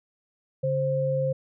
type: tone pair together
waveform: sine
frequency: 141.5 / 526.1 Hz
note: C#3 / C5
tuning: +36 / +9 cents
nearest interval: octave + major seventh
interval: 2273 cents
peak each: -27 / -24 dBFS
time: 0.63-1.33 s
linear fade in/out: 10 ms
effects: none